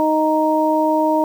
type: harmonic tone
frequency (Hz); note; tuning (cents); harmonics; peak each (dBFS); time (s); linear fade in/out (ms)
311.1; D#4; 0; 1 / 2 / 3; -18 / -18 / -18; 0-1.24; 0
effects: 7-bit

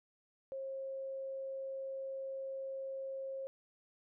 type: tone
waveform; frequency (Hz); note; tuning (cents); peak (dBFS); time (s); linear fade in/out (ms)
sine; 537; C5; +45; -39; 0.52-3.47; 0
effects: none

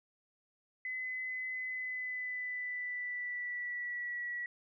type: tone with pitch glide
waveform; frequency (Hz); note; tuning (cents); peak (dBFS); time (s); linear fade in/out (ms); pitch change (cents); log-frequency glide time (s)
sine; 2024 to 1934.8; B6 to B6; +42 to -36; -36; 0.85-4.46; 2; -78; 1.64-4.23
effects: none

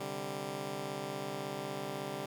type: chord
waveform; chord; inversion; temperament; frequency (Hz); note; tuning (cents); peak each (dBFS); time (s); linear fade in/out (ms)
10% pulse; C suspended second; none; just; 130.81 / 147.16 / 196.22; C3 / D3 / G3; 0 / +4 / +2; -36 / -34 / -34; 0-2.26; 5
effects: none

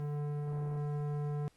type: tone with tanh clipping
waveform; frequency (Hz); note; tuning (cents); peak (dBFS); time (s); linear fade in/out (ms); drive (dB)
sine; 146.83; D3; 0; -35; 0-1.48; 0; 15
effects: pink hiss -69 dBFS RMS until 1.56 s + Opus 24 kbps

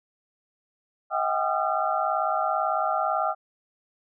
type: tone cluster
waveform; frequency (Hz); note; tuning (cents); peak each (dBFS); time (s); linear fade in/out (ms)
sine; 638 / 740 / 798 / 1215 / 1358; D#5 / F#5 / G5 / D#6 / F6; +43 / 0 / +31 / -42 / -49; -29; 1.1-3.35; 50
effects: none

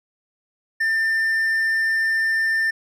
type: tone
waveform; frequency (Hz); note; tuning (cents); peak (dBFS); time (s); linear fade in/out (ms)
triangle; 1793; A6; +32; -16; 0.8-2.71; 10
effects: none

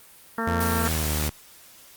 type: harmonic tone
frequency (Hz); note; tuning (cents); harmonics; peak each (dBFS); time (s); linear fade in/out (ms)
227.5; A#3; -42; 1 / 2 / 3 / 4 / 5 / 6 / 7 / 8; -29 / -32 / -35 / -32 / -35 / -30 / -34 / -35; 0.38-0.88; 2
type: tone with pitch glide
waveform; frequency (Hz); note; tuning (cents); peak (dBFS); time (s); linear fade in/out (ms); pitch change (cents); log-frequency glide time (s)
sawtooth; 85.5 to 75.73; F2 to D#2; -36 to -46; -21; 0.47-1.3; 5; -210; 0.73-1.1
type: high-pass noise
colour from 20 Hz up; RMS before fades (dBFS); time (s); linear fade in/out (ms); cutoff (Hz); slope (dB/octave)
white; -30; 0.6-1.29; 10; 710; 24
effects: white hiss -50 dBFS RMS until 1.96 s + Opus 32 kbps

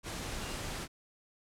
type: tone in noise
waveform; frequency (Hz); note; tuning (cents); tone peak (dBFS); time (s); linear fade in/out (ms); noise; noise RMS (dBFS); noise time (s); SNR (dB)
sine; 2800; F7; +4; -50; 0.39-0.59; 50; pink; -39; 0.03-0.88; -14
effects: low-pass 10000 Hz 12 dB/octave

